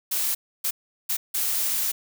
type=noise bursts at uneven times; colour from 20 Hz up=blue; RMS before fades=-25 dBFS; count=4; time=0.11-0.35 / 0.64-0.71 / 1.09-1.17 / 1.34-1.92 s; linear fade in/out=10 ms; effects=none